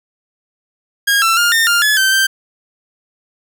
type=tone with pitch steps; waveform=sawtooth; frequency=1631 / 1340 / 1411 / 1819 / 1402 / 1709 / 1549 / 1565 Hz; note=G#6 / E6 / F6 / A#6 / F6 / G#6 / G6 / G6; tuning=-32 / +28 / +17 / -43 / +6 / +49 / -21 / -3 cents; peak=-7 dBFS; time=1.07-2.27 s; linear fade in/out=10 ms; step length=150 ms; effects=none